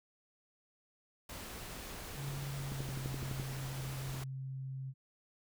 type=noise; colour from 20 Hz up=pink; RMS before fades=-46 dBFS; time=1.29-4.24 s; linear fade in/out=5 ms
type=tone with pitch glide; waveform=sine; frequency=138.59 to 132.94 Hz; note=C#3 to C3; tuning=0 to +28 cents; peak=-39 dBFS; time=2.15-4.94 s; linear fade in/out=50 ms; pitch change=-72 cents; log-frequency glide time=2.61-2.91 s
type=click train; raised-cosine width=3 ms; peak=-29 dBFS; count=9; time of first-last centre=2.72-3.398 s; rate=11.8 Hz
effects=none